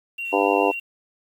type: tone with vibrato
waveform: sine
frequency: 2744 Hz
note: F7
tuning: 31 cents flat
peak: -27 dBFS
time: 0.18-0.8 s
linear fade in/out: 10 ms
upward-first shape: square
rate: 7.1 Hz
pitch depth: 8 cents each way
type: harmonic tone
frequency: 99.5 Hz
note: G2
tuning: 26 cents sharp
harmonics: 3 / 4 / 5 / 6 / 7 / 8 / 9 / 10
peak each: -25 / -23 / -23 / -29 / -24 / -27 / -25 / -29 dBFS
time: 0.32-0.72 s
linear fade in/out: 20 ms
effects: 8-bit